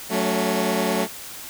15% pulse chord, F# minor, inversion none, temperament equal with one note detuned, 185 / 220 / 282.4 Hz, F#3 / A3 / C#4, 0 / 0 / +32 cents, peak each -18 / -17 / -22 dBFS, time 0.09-1.08 s, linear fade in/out 50 ms, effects white hiss -37 dBFS RMS until 1.49 s

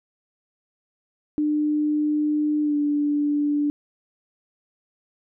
sine tone with pitch glide, 300 to 292.6 Hz, D4 to D4, +37 to -6 cents, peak -19 dBFS, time 1.38-3.7 s, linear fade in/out 0 ms, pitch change -43 cents, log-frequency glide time 2.62-2.76 s, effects none

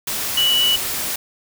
sine tone in noise, 2952 Hz, F#7, 5 cents flat, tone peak -14 dBFS, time 0.37-0.76 s, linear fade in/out 5 ms, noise white, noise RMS -24 dBFS, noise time 0.07-1.16 s, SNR +7 dB, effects none

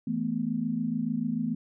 sine chord, E suspended fourth, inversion none, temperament equal, 164.81 / 220 / 246.9 Hz, E3 / A3 / B3, 0 / 0 / 0 cents, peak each -34 / -30 / -30 dBFS, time 0.07-1.55 s, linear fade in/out 5 ms, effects none

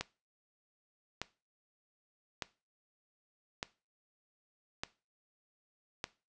click train, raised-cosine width 0.2 ms, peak -18 dBFS, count 6, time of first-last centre 0.01-6.041 s, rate 0.829 Hz, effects noise-tail reverb RT60 0.3 s tail -18 dB re dry + resampled to 22050 Hz

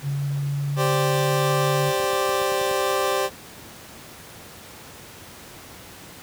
sine tone with pitch glide, 140.5 to 143.95 Hz, C#3 to D3, +24 to -34 cents, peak -22 dBFS, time 0.02-1.93 s, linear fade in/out 50 ms, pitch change +42 cents, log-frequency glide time 0.15-1.38 s
25% pulse chord, G suspended fourth, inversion none, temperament equal, 392 / 523.3 / 587.3 Hz, G4 / C5 / D5, 0 / 0 / 0 cents, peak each -21 / -21 / -23 dBFS, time 0.76-3.3 s, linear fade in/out 50 ms
clicks, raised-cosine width 5 ms, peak -27 dBFS, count 9, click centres 1.885 / 2 / 2.04 / 2.132 / 2.291 / 2.417 / 2.519 / 2.614 / 2.712 s
effects pink hiss -42 dBFS RMS until 6.22 s + high-pass 80 Hz 12 dB/octave

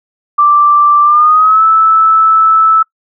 sine tone with pitch glide, 1174.7 to 1311 Hz, D6 to E6, 0 to -10 cents, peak -4 dBFS, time 0.38-2.83 s, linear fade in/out 10 ms, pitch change +190 cents, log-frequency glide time 1.03-1.63 s, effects noise-tail reverb RT60 0.1 s tail -24 dB re dry

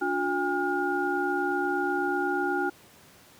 sine tone cluster, 292 / 360.2 / 809 / 1423 Hz, D4 / F#4 / G#5 / F6, -10 / -46 / -46 / +32 cents, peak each -32 / -29 / -30 / -30 dBFS, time 0.01-2.7 s, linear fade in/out 10 ms, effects pink hiss -54 dBFS RMS until 3.39 s + high-pass 100 Hz 12 dB/octave

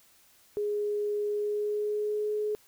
sine tone with pitch glide, 415.3 to 422.6 Hz, G#4 to G#4, 0 to +30 cents, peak -27 dBFS, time 0.57-2.55 s, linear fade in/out 0 ms, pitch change +30 cents, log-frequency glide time 1.3-2.34 s, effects white hiss -61 dBFS RMS until 2.67 s

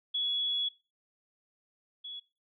sine tone pair in turn, 3376 / 3376 Hz, G#7 / G#7, +28 / +28 cents, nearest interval unison, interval 0 cents, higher neither, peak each -28 / -39 dBFS, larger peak first, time 0.14-0.69 / 2.04-2.2 s, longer first, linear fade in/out 10 ms, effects noise-tail reverb RT60 0.3 s tail -20 dB re dry

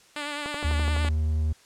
5% pulse tone with vibrato, 292.6 Hz, D4, 6 cents flat, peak -19 dBFS, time 0.16-1.09 s, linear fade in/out 2 ms, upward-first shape triangle, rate 9.6 Hz, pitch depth 42 cents each way
click train, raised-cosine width 1 ms, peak -20 dBFS, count 8, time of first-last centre 0.46-1.048 s, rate 11.9 Hz
triangle tone with pitch glide, 76.1 to 77.61 Hz, D#2 to D#2, -38 to -4 cents, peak -20 dBFS, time 0.64-1.53 s, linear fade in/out 10 ms, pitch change +34 cents, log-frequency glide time 0.88-1.01 s
effects white hiss -56 dBFS RMS until 1.65 s + low-pass 8000 Hz 12 dB/octave

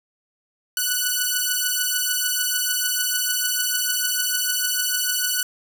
5% pulse beating tone pair, 1480 / 1486.7 Hz, F#6 / F#6, 0 / +8 cents, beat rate 6.7 Hz, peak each -12 dBFS, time 0.77-5.43 s, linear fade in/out 2 ms, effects none

